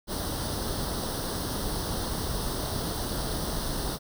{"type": "noise with comb filter", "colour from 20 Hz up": "pink", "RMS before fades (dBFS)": -31, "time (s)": [0.07, 3.99], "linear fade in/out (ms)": 50, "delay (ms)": 0.21, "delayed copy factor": 0.8, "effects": []}